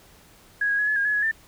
sine tone with pitch steps, 1660 / 1646 / 1683 / 1711 / 1625 / 1699 / 1678 / 1784 Hz, G#6 / G#6 / G#6 / A6 / G#6 / G#6 / G#6 / A6, -1 / -16 / +23 / -49 / -38 / +39 / +17 / +23 cents, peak -20 dBFS, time 0.61-1.314 s, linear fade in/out 5 ms, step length 88 ms, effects pink hiss -53 dBFS RMS until 1.47 s

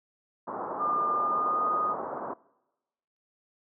white low-pass noise, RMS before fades -34 dBFS, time 0.47-2.34 s, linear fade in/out 10 ms, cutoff 1200 Hz, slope 48 dB/octave
sine tone with pitch glide, 1204 to 1236.4 Hz, D6 to D#6, +43 to -11 cents, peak -25 dBFS, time 0.78-1.96 s, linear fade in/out 50 ms, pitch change +46 cents, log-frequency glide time 1.14-1.66 s
effects noise-tail reverb RT60 1.0 s tail -23 dB re dry + high-pass 300 Hz 12 dB/octave

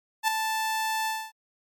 sawtooth tone with ADSR envelope, 880 Hz, A5, in tune, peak -15 dBFS, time 0.23-1.32 s, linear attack 49 ms, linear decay 5 ms, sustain -7 dB, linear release 250 ms, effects MP3 96 kbps

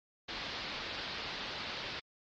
white low-pass noise, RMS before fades -41 dBFS, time 0.28-2 s, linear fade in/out 10 ms, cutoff 4700 Hz, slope 48 dB/octave, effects MP3 48 kbps

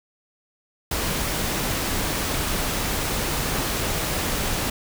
pink noise, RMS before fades -25 dBFS, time 0.91-4.7 s, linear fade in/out 5 ms, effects none

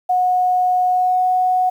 sine tone with pitch glide, 730 to 736.4 Hz, F#5 to F#5, -24 to -8 cents, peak -13 dBFS, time 0.09-1.7 s, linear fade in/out 10 ms, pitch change +16 cents, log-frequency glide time 0.87-1.25 s, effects 8-bit

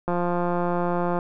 click train, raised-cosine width 1 ms, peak -12 dBFS, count 195, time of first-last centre 0.08-1.189 s, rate 175 Hz, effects none

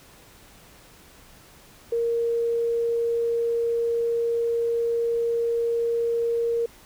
sine tone, 466.2 Hz, A#4, in tune, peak -21 dBFS, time 1.92-6.66 s, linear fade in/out 5 ms, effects pink hiss -51 dBFS RMS until 6.85 s

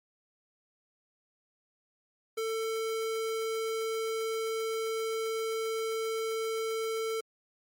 square tone, 446.2 Hz, A4, 24 cents sharp, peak -31 dBFS, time 2.37-7.21 s, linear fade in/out 10 ms, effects MP3 64 kbps

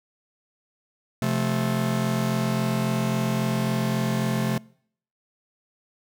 45% pulse chord, F major, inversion second, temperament just, 130.96 / 174.61 / 218.3 Hz, C3 / F3 / A3, +2 / 0 / -13 cents, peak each -26 / -29 / -26 dBFS, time 1.22-4.58 s, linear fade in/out 2 ms, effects noise-tail reverb RT60 0.6 s tail -24 dB re dry

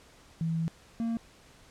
sine / triangle tone pair in turn, 163.6 / 229.6 Hz, E3 / A#3, -13 / -26 cents, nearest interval tritone, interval 587 cents, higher second, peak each -27 / -26 dBFS, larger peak second, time 0.41-0.68 / 1-1.17 s, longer first, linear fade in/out 0 ms, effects pink hiss -57 dBFS RMS until 1.7 s + low-pass 9000 Hz 12 dB/octave

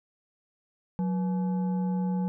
sine tone with frequency modulation, 183 Hz, F#3, 19 cents flat, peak -25 dBFS, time 0.99-2.28 s, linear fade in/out 0 ms, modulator 670 Hz, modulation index 0.37, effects none

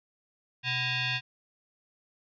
sine tone with frequency modulation, 127.4 Hz, C3, 46 cents flat, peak -27 dBFS, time 0.63-1.21 s, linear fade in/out 50 ms, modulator 876 Hz, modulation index 4.2, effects none

